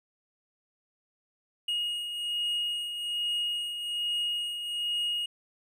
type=beating tone pair; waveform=triangle; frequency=2873 / 2874.2 Hz; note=F7 / F7; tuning=+48 / +49 cents; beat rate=1.2 Hz; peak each=-28 / -37 dBFS; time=1.68-5.26 s; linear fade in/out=5 ms; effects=none